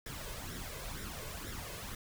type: noise with flanger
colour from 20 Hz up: pink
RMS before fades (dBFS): -43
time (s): 0.06-1.95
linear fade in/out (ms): 2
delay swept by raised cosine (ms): 0.54 to 1.94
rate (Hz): 2.1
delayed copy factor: +0.6
effects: none